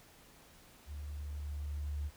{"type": "tone with level ramp", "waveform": "sine", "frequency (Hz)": 73.2, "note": "D2", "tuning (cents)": -5, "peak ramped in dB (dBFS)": [-41, -34], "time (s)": [0.86, 2.11], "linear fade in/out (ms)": 50, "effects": ["pink hiss -60 dBFS RMS until 2.16 s"]}